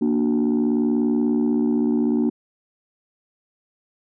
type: chord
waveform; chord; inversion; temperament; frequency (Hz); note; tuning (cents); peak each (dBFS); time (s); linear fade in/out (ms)
sine; Bb augmented; none; equal; 233.1 / 293.7 / 370; Bb3 / D4 / F#4; 0 / 0 / 0; -18 / -20 / -24; 0.01-2.3; 10
effects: tanh soft clip ceiling -13 dBFS